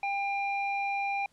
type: tone with low-pass filter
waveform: square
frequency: 798 Hz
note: G5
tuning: 31 cents sharp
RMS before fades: -31 dBFS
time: 0.03-1.26 s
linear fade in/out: 2 ms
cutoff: 2100 Hz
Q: 4
effects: pink hiss -67 dBFS RMS until 1.32 s + low-pass 10000 Hz 12 dB/octave